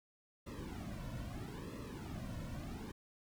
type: noise with flanger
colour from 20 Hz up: brown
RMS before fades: -45 dBFS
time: 0.46-2.92 s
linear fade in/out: 10 ms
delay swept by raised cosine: 1.3 to 2.5 ms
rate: 0.77 Hz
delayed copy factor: -0.95
effects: none